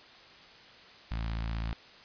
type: tone with notch filter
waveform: sawtooth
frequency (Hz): 55.8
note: A1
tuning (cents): +25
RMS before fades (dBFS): -34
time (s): 1.11-1.73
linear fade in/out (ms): 0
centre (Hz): 420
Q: 0.65
effects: white hiss -53 dBFS RMS until 2.04 s + resampled to 11025 Hz